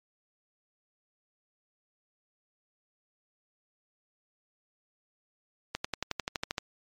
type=accelerating click train; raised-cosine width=0.2 ms; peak=-13 dBFS; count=11; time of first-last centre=5.75-6.581 s; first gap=95 ms; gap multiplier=0.97; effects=MP3 96 kbps